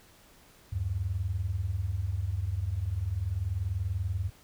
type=tone pair together; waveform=sine; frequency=77.8 / 98.15 Hz; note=D#2 / G2; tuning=0 / +3 cents; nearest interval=major third; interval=403 cents; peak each=-33 / -30 dBFS; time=0.72-4.3 s; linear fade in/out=10 ms; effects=pink hiss -58 dBFS RMS until 4.43 s